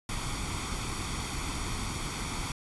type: noise with comb filter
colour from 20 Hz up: pink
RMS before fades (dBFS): -34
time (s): 0.09-2.52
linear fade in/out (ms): 2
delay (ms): 0.88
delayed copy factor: +0.6
effects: resampled to 24000 Hz